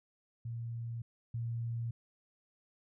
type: tone pair in turn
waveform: sine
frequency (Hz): 116.54 / 116.54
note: A#2 / A#2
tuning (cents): 0 / 0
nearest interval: unison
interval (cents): 0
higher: neither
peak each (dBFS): -37 / -34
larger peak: second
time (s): 0.45-1.02 / 1.34-1.91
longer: neither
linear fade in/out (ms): 5
effects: none